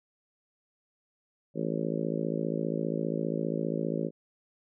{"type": "harmonic tone", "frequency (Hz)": 55, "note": "A1", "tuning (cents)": 0, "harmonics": [3, 4, 5, 6, 7, 8, 9, 10], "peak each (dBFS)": [-34, -35, -36, -37, -37, -38, -39, -39], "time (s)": [1.54, 4.11], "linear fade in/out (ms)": 50, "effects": []}